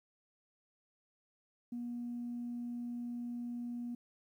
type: tone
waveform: sine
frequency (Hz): 240.2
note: B3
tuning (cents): -48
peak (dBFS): -37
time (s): 1.72-3.95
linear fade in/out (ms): 5
effects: tanh soft clip ceiling -34 dBFS + 12-bit